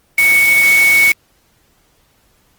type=tone in noise; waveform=sine; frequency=2222 Hz; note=C#7; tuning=4 cents sharp; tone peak=-7 dBFS; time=0.18-1.12 s; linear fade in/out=2 ms; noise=white; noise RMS=-20 dBFS; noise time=0.18-1.12 s; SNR=+10 dB; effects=pink hiss -56 dBFS RMS until 2.58 s + Opus 24 kbps